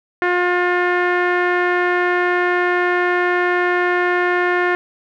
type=tone with low-pass filter; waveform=sawtooth; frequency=356.1 Hz; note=F4; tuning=34 cents sharp; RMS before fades=-17 dBFS; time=0.22-4.75 s; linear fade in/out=0 ms; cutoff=1800 Hz; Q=3.5; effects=none